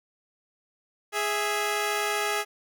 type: tone pair together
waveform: 10% pulse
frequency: 415.3 / 659.2 Hz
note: G#4 / E5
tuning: 0 / 0 cents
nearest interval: minor sixth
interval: 800 cents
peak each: -18 / -23 dBFS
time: 1.12-2.45 s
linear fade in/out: 50 ms
effects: none

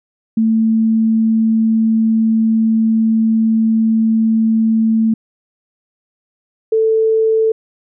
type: tone pair in turn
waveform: sine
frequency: 222.8 / 442.8 Hz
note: A3 / A4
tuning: +22 / +11 cents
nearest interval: octave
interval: 1189 cents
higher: second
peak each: -10 dBFS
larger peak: neither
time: 0.37-5.14 / 6.72-7.52 s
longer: first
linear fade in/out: 5 ms
effects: none

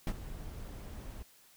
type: noise with ADSR envelope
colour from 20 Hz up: brown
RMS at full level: -28 dBFS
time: 0.07-1.23 s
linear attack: 3 ms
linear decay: 54 ms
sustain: -16 dB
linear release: 8 ms
effects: white hiss -62 dBFS RMS until 1.56 s

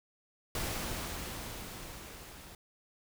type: noise with level ramp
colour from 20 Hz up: pink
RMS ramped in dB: -35 to -51 dBFS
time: 0.55-2.55 s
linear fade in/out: 2 ms
effects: none

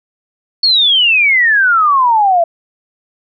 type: exponential sweep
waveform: sine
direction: down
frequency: 4435 to 659.3 Hz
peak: -7 dBFS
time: 0.63-2.44 s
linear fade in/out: 5 ms
effects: none

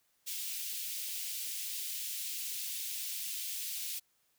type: high-pass noise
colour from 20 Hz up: white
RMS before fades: -39 dBFS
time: 0.26-4 s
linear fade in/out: 20 ms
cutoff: 2500 Hz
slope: 24 dB/octave
effects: white hiss -74 dBFS RMS until 4.38 s

